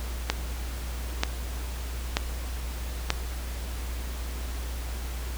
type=click train; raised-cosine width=0.2 ms; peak=-5 dBFS; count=4; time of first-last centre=0.3-3.104 s; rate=1.07 Hz; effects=added 60 Hz sine -31 dBFS peak until 5.37 s + pink hiss -41 dBFS RMS until 5.37 s